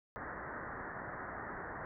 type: low-pass noise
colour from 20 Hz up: white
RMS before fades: -44 dBFS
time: 0.16-1.85 s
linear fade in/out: 0 ms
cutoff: 1900 Hz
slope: 96 dB/octave
effects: none